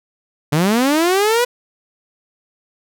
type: linear sweep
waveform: sawtooth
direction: up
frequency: 139.8 to 497.6 Hz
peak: -9 dBFS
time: 0.52-1.45 s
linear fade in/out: 10 ms
effects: none